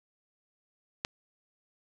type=click; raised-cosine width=0.2 ms; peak=-13 dBFS; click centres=1.049 s; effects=none